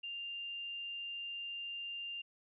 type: tone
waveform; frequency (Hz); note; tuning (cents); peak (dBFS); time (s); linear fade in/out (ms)
sine; 2794; F7; 0; -40; 0.03-2.22; 10
effects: none